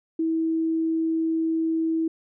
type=tone; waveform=sine; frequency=324.2 Hz; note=E4; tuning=29 cents flat; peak=-21 dBFS; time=0.19-2.08 s; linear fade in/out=5 ms; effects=none